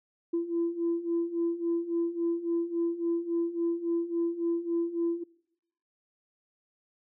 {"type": "beating tone pair", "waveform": "sine", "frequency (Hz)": [336, 339.6], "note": ["E4", "F4"], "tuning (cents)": [33, -48], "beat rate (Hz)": 3.6, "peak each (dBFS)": [-31, -28], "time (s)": [0.33, 5.24], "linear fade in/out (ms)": 10, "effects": ["noise-tail reverb RT60 0.8 s tail -23 dB re dry", "tanh soft clip ceiling -21 dBFS"]}